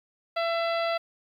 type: harmonic tone with a mistuned harmonic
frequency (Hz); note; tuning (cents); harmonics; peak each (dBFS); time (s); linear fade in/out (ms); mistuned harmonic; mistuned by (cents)
671; E5; +31; 1 / 2 / 3 / 4 / 5 / 6 / 7; -26 / -32 / -36 / -38 / -40 / -42 / -43; 0.36-0.98; 10; 4; -17
effects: 10-bit